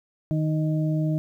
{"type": "harmonic tone", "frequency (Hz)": 155.56, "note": "D#3", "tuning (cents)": 0, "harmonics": [1, 2, 4], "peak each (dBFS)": [-22, -28, -34], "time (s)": [0.31, 1.18], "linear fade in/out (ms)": 0, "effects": ["10-bit"]}